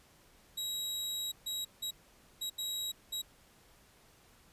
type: tone bursts at uneven times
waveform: sawtooth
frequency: 3840 Hz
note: B7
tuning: 49 cents flat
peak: -32 dBFS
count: 6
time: 0.57-1.32 / 1.46-1.65 / 1.82-1.91 / 2.41-2.5 / 2.58-2.92 / 3.12-3.22 s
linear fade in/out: 10 ms
effects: pink hiss -63 dBFS RMS until 4.52 s + resampled to 32000 Hz